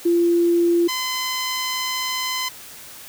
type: tone pair in turn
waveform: sine / 10% pulse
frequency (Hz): 343.1 / 1023.7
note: F4 / C6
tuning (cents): -31 / -38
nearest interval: octave + perfect fifth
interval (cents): 1893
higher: second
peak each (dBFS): -14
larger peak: neither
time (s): 0.05-0.88 / 0.88-2.49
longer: second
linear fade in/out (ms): 10
effects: white hiss -40 dBFS RMS until 3.08 s